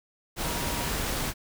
sine tone in noise, 953 Hz, A#5, 38 cents sharp, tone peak -39 dBFS, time 0.41-0.92 s, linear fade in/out 50 ms, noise pink, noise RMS -30 dBFS, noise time 0.36-1.34 s, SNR -12 dB, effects none

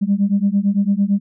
sine beating tone pair, 196 / 204.9 Hz, G3 / G#3, 0 / -23 cents, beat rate 8.9 Hz, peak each -16 dBFS, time 0.01-1.2 s, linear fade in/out 20 ms, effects tanh soft clip ceiling -7 dBFS

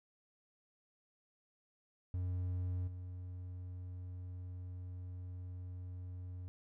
triangle tone with level steps, 90.5 Hz, F#2, 38 cents flat, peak -33 / -41 dBFS, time 2.14-6.48 s, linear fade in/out 0 ms, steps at 2.87 s, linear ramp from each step 10 ms, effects none

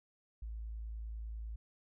sine tone, 55 Hz, A1, in tune, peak -40 dBFS, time 0.42-1.56 s, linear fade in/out 5 ms, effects none

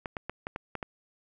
clicks, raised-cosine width 0.5 ms, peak -19 dBFS, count 7, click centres 0.058 / 0.168 / 0.296 / 0.469 / 0.561 / 0.753 / 0.828 s, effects none

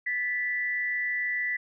sine tone pair together, 1748.8 / 1975.5 Hz, A6 / B6, -11 / 0 cents, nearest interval major second, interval 211 cents, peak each -34 / -27 dBFS, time 0.06-1.57 s, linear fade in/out 10 ms, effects none

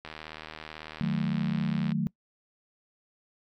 click train, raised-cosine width 0.3 ms, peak -24 dBFS, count 147, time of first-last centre 0.05-1.919 s, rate 78.1 Hz
sine chord, D# diminished, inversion none, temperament equal, 155.56 / 185 / 220 Hz, D#3 / F#3 / A3, 0 / 0 / 0 cents, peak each -30 dBFS, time 1.01-2.07 s, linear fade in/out 0 ms
effects noise-tail reverb RT60 0.1 s tail -23 dB re dry

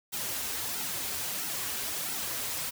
white noise with flanger, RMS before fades -34 dBFS, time 0.12-2.71 s, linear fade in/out 20 ms, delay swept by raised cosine 1.7 to 6.2 ms, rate 1.5 Hz, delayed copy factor -0.9, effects none

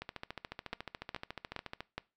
two click trains, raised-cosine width 0.3 ms, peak -21 / -24 dBFS, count 4 / 26, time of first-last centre 0.73-1.98 / 0.02-1.806 s, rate 2.4 / 14 Hz, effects noise-tail reverb RT60 0.3 s tail -21 dB re dry

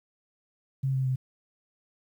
sine tone with pitch steps, 134.3 / 131.99 / 129.73 Hz, C3 / C3 / C3, +46 / +16 / -14 cents, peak -24 dBFS, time 0.83-1.16 s, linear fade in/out 10 ms, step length 110 ms, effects 10-bit

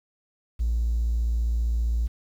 triangle tone, 57.6 Hz, A#1, 20 cents flat, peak -18 dBFS, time 0.59-2.08 s, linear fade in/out 20 ms, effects tanh soft clip ceiling -18 dBFS + 9-bit

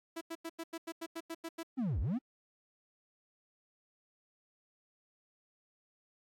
sawtooth tone bursts, 330 Hz, E4, 2 cents sharp, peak -35 dBFS, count 11, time 0.16-1.632 s, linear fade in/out 10 ms, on 52 ms, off 90 ms
triangle linear two-way sweep, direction down then up, 276.9 to 51.91 to 276.9 Hz, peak -29 dBFS, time 1.77-2.19 s, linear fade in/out 20 ms, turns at 2 s
effects AAC 48 kbps

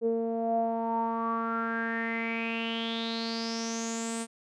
sawtooth tone with low-pass filter sweep, 228.3 Hz, A#3, 36 cents flat, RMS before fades -31 dBFS, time 0.01-4.27 s, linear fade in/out 50 ms, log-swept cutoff 470 to 8800 Hz, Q 8.7, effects none

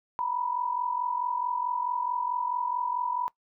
sine tone pair together, 943.2 / 987.8 Hz, A#5 / B5, +20 / 0 cents, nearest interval minor second, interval 80 cents, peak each -31 / -29 dBFS, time 0.19-3.28 s, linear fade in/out 0 ms, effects noise-tail reverb RT60 0.1 s tail -20 dB re dry

